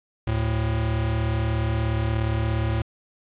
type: tone pair together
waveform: square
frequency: 74.2 / 111.17 Hz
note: D2 / A2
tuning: +18 / +18 cents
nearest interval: perfect fifth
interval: 700 cents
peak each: -27 / -24 dBFS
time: 0.27-2.82 s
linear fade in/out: 5 ms
effects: resampled to 8000 Hz + 8-bit